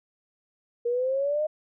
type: exponential sweep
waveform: sine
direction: up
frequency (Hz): 470 to 622.3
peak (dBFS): -23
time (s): 0.85-1.47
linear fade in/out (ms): 10
effects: none